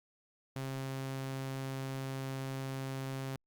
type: tone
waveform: sawtooth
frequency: 133.9 Hz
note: C3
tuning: 40 cents sharp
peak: -33 dBFS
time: 0.56-3.36 s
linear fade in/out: 0 ms
effects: Opus 48 kbps